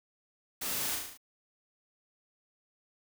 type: noise with echo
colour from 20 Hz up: white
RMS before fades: -36 dBFS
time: 0.61-0.96 s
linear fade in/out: 10 ms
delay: 36 ms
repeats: 6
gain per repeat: -3 dB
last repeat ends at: 1.176 s
effects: none